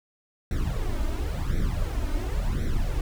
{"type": "noise with flanger", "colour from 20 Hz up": "brown", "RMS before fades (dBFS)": -26, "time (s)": [0.51, 3.01], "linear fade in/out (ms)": 2, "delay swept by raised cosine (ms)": [0.51, 3.31], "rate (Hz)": 0.94, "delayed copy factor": 0.8, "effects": []}